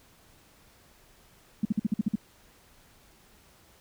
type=tone bursts; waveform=sine; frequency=211.6 Hz; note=G#3; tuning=33 cents sharp; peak=-21 dBFS; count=8; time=1.63-2.156 s; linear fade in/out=5 ms; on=22 ms; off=50 ms; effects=pink hiss -59 dBFS RMS until 3.8 s